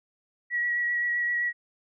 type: tone with vibrato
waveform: sine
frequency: 1922 Hz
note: B6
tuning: 48 cents flat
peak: -24 dBFS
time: 0.5-1.53 s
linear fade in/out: 50 ms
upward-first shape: sine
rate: 7.7 Hz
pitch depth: 16 cents each way
effects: none